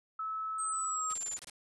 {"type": "tone with pitch glide", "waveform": "sine", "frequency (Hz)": [1300, 1267.4], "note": ["E6", "D#6"], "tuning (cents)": [-24, 32], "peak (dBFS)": -34, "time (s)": [0.19, 1.14], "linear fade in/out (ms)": 5, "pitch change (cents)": -44, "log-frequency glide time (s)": [0.74, 0.98]}
{"type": "exponential sweep", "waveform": "sine", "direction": "down", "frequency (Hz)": [8320, 7040], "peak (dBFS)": -35, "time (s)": [0.58, 1.38], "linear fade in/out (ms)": 20}
{"type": "noise bursts", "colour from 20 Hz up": "white", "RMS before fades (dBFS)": -45, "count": 8, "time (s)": [1.1, 1.498], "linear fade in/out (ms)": 0, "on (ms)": 27, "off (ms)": 26}
{"effects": ["resampled to 24000 Hz"]}